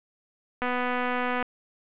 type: click train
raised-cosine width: 0.5 ms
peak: -14 dBFS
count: 201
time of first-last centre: 0.62-1.426 s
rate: 248 Hz
effects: resampled to 8000 Hz + 8-bit